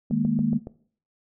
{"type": "chord", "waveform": "sine", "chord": "D# suspended fourth", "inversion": "none", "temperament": "just", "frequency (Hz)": [155.56, 207.4, 233.3], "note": ["D#3", "G#3", "A#3"], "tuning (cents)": [0, -2, 2], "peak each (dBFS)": [-27, -25, -23], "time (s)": [0.1, 0.59], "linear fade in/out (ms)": 20}
{"type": "click train", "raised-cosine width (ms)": 2, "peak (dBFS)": -22, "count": 5, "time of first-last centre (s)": [0.11, 0.671], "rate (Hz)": 7.13}
{"effects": ["noise-tail reverb RT60 0.5 s tail -18 dB re dry"]}